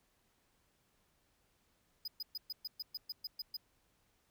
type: tone bursts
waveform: square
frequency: 4978 Hz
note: D#8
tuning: in tune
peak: -39 dBFS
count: 11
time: 2.05-3.569 s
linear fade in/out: 5 ms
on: 29 ms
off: 120 ms
effects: pink hiss -75 dBFS RMS until 4.3 s